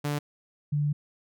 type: tone pair in turn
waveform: sawtooth / sine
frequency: 146.3 / 146.82 Hz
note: D3 / D3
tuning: -6 / 0 cents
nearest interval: unison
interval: 6 cents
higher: second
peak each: -23 / -23 dBFS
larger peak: neither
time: 0.04-0.19 / 0.72-0.93 s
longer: second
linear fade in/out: 10 ms
effects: none